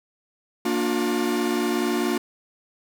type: chord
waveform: 45% pulse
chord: Bb major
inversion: none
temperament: equal with one note detuned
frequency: 233.1 / 293.7 / 357.8 Hz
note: Bb3 / D4 / F4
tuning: 0 / 0 / +42 cents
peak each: -26 / -27 / -25 dBFS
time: 0.65-2.18 s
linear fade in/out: 5 ms
effects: none